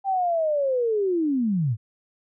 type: linear sweep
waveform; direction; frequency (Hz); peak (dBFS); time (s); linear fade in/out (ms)
sine; down; 793 to 99.4; -20; 0.04-1.77; 50
effects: none